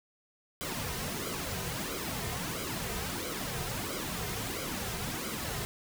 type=noise with flanger; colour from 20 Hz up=pink; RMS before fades=-36 dBFS; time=0.61-5.65 s; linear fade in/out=0 ms; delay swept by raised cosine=1.1 to 3.6 ms; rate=1.5 Hz; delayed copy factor=-0.7; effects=none